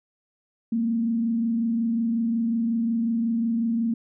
sine tone with frequency modulation, 229.5 Hz, A#3, 27 cents flat, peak -21 dBFS, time 0.72-3.94 s, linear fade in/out 5 ms, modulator 25.5 Hz, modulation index 0.37, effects none

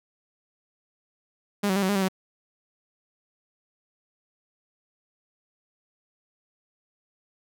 sawtooth tone with pitch steps, 203.5 / 188.5 / 200 / 187.7 / 203.6 / 193.1 / 188.2 Hz, G#3 / F#3 / G3 / F#3 / G#3 / G3 / F#3, -35 / +32 / +35 / +25 / -34 / -26 / +30 cents, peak -18 dBFS, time 1.63-2.085 s, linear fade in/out 10 ms, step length 65 ms, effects none

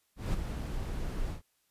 brown noise with ADSR envelope, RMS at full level -28 dBFS, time 0.16-1.42 s, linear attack 180 ms, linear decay 6 ms, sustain -7 dB, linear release 110 ms, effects white hiss -74 dBFS RMS until 1.7 s + resampled to 32000 Hz

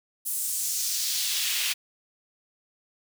pink noise with high-pass filter sweep, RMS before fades -28 dBFS, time 0.25-1.74 s, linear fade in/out 20 ms, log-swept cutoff 10000 to 2500 Hz, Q 1.4, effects none

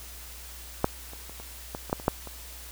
clicks, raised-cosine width 1 ms, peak -7 / -30 / -29 / -29 / -19 / -24 / -10 / -26 / -7 / -26 dBFS, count 10, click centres 0.844 / 1.134 / 1.296 / 1.4 / 1.749 / 1.897 / 1.929 / 1.999 / 2.081 / 2.273 s, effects added 60 Hz sine -45 dBFS peak until 2.71 s + white hiss -45 dBFS RMS until 2.71 s

